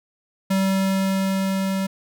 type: tone with level ramp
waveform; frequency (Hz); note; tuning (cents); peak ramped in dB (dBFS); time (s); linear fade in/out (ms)
square; 192.5; G3; -31; -18 to -22; 0.5-1.87; 10
effects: none